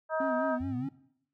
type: harmonic tone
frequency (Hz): 316.5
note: D#4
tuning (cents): +30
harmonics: 2 / 3 / 4 / 5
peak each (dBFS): -30 / -34 / -36 / -38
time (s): 0.09-0.59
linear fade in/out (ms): 50
type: tone with vibrato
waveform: triangle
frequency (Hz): 260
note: C4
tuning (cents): -11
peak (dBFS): -30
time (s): 0.2-0.89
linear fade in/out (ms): 5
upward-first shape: sine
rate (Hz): 4.8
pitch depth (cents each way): 90
type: exponential sweep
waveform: sine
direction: up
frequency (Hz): 79.4 to 155.5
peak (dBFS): -36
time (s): 0.6-0.88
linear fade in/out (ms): 10
effects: noise-tail reverb RT60 0.7 s tail -19 dB re dry